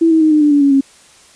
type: tone with pitch steps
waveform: sine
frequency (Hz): 329.6 / 320.8 / 312.2 / 303.8 / 295.7 / 287.8 / 280.1 / 272.6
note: E4 / E4 / D#4 / D#4 / D4 / D4 / C#4 / C#4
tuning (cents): 0 / -47 / +6 / -41 / +12 / -35 / +18 / -29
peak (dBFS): -7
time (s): 0.01-0.81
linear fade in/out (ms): 10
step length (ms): 100
effects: white hiss -45 dBFS RMS until 1.35 s + resampled to 22050 Hz